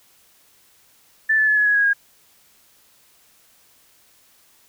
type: tone with pitch steps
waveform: sine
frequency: 1760 / 1737.8 / 1715.8 / 1694.2 / 1672.8 / 1651.7 / 1630.8 Hz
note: A6 / A6 / A6 / G#6 / G#6 / G#6 / G#6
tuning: 0 / -22 / -44 / +34 / +12 / -10 / -32 cents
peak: -14 dBFS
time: 1.29-1.934 s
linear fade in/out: 10 ms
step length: 92 ms
effects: white hiss -56 dBFS RMS until 4.68 s